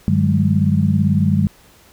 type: tone cluster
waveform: sine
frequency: 97.8 / 151.1 / 188.4 / 206.7 Hz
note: G2 / D3 / F#3 / G#3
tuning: -4 / +50 / +32 / -8 cents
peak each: -18 dBFS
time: 0.08-1.47 s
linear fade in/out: 0 ms
effects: pink hiss -49 dBFS RMS until 1.92 s